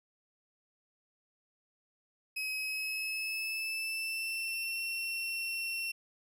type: tone with pitch glide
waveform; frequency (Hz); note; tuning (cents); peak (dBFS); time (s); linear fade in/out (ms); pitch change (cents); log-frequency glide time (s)
35% pulse; 2549 to 2716; D#7 to F7; +41 to -49; -32; 2.36-5.92; 10; +110; 2.61-4.8
effects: none